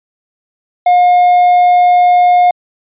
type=tone; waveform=triangle; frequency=715 Hz; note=F5; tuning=41 cents sharp; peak=-3 dBFS; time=0.86-2.51 s; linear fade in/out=5 ms; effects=resampled to 8000 Hz